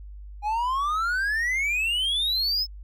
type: exponential sweep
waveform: triangle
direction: up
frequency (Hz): 813 to 5270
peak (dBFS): -21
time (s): 0.42-2.67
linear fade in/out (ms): 50
effects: added 50 Hz sine -38 dBFS peak until 2.83 s